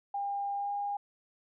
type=tone with pitch glide; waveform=sine; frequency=803 to 811.4 Hz; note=G5 to G#5; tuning=+41 to -41 cents; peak=-31 dBFS; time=0.14-0.97 s; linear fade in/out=5 ms; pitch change=+18 cents; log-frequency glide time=0.55-0.73 s; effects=none